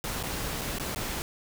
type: noise with dropouts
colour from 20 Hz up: pink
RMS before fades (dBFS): -33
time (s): 0.04-1.22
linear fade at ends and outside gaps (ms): 0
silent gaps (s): 0.228-0.236 / 0.612-0.616 / 0.785-0.798 / 0.947-0.96
effects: none